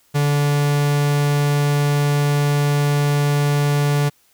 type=tone; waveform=45% pulse; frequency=144.9 Hz; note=D3; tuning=23 cents flat; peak=-15 dBFS; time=0.14-4.1 s; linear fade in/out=20 ms; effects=white hiss -58 dBFS RMS until 4.33 s